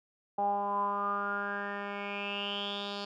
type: tone with low-pass filter sweep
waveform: 10% pulse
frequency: 202 Hz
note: G#3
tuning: 48 cents flat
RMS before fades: -34 dBFS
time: 0.38-3.05 s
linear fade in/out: 5 ms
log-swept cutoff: 770 to 4300 Hz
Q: 9
effects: none